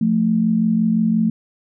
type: tone pair together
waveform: sine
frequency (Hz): 175.96 / 221.7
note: F3 / A3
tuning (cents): +13 / +13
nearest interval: major third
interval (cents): 400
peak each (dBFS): -20 / -15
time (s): 0.01-1.3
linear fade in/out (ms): 5
effects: none